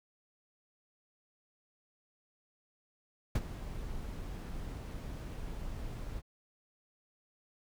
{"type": "noise with ADSR envelope", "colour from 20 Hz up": "brown", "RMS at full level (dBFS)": -26, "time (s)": [3.35, 6.22], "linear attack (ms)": 6, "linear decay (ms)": 39, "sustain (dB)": -15, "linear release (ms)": 37, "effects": []}